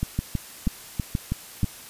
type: two click trains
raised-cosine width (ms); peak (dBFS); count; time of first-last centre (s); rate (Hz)
5; -11 / -12; 4 / 6; 0.19-1.632 / 0.03-1.643; 2.08 / 3.1
effects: white hiss -43 dBFS RMS until 1.89 s + resampled to 32000 Hz